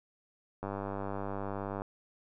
click train, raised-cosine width 1 ms, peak -23 dBFS, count 119, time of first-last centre 0.63-1.82 s, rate 99.2 Hz, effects none

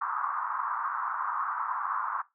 white band-pass noise, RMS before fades -32 dBFS, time 0.01-2.22 s, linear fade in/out 5 ms, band 970 to 1300 Hz, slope 48 dB/octave, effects noise-tail reverb RT60 0.2 s tail -18 dB re dry

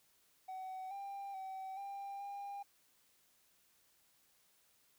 triangle tone with pitch steps, 753 / 794 / 764 / 795 / 803 Hz, F#5 / G5 / G5 / G5 / G5, +30 / +22 / -45 / +24 / +41 cents, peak -40 dBFS, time 0.48-2.63 s, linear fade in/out 10 ms, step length 430 ms, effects tanh soft clip ceiling -37 dBFS + white hiss -72 dBFS RMS until 4.98 s

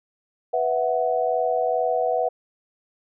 sine chord, B suspended fourth, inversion none, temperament just, 493.9 / 658.5 / 740.8 Hz, B4 / E5 / F#5, 0 / -2 / +2 cents, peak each -24 dBFS, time 0.53-2.29 s, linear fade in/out 10 ms, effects none

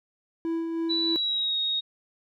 triangle tone with tremolo, 330 Hz, E4, 2 cents sharp, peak -23 dBFS, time 0.45-1.16 s, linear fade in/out 0 ms, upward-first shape sine, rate 3.2 Hz, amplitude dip 35%
sine tone with pitch glide, 3951 to 3751 Hz, B7 to A#7, 0 to +10 cents, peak -24 dBFS, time 0.89-1.81 s, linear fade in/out 20 ms, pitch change -90 cents, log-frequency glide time 1.09-1.56 s
effects none

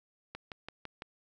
click train, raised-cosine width 0.3 ms, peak -25 dBFS, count 5, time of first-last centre 0.35-1.021 s, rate 5.96 Hz, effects none

